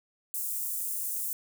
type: high-pass noise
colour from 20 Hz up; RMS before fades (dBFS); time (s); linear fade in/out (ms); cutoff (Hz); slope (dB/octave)
white; -33; 0.34-1.33; 0; 8100; 24
effects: none